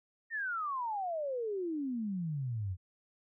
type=exponential sweep; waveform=sine; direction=down; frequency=1864.7 to 87.31 Hz; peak=-33 dBFS; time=0.3-2.77 s; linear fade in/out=50 ms; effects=none